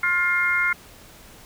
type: harmonic tone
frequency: 353.5 Hz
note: F4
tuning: 21 cents sharp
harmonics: 3 / 4 / 5 / 6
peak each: -31 / -22 / -32 / -21 dBFS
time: 0.03-0.73 s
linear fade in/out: 5 ms
effects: pink hiss -47 dBFS RMS until 1.45 s